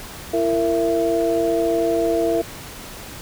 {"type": "tone cluster", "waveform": "sine", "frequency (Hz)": [335.7, 459.9, 667], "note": ["E4", "A#4", "E5"], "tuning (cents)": [32, -23, 20], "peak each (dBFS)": -21, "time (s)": [0.33, 2.42], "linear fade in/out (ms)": 10, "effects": ["pink hiss -36 dBFS RMS until 3.21 s"]}